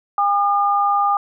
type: tone pair together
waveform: sine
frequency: 808.2 / 1211 Hz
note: G#5 / D#6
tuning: -47 / -47 cents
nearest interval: perfect fifth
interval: 700 cents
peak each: -17 dBFS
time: 0.18-1.17 s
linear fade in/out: 2 ms
effects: none